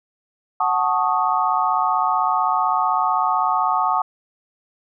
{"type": "chord", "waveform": "sine", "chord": "D# half-diminished seventh", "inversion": "first", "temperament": "equal", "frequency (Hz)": [740, 880, 1108.7, 1244.5], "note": ["F#5", "A5", "C#6", "D#6"], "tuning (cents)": [0, 0, 0, 0], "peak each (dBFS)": -22, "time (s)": [0.6, 4.02], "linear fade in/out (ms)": 5, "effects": []}